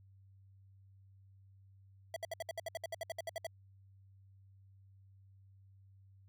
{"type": "tone bursts", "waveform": "square", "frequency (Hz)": 659.3, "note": "E5", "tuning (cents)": 0, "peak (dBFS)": -38, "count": 16, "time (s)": [2.14, 3.468], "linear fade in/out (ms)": 2, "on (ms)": 23, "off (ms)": 64, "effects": ["added 97 Hz sine -59 dBFS peak until 6.28 s"]}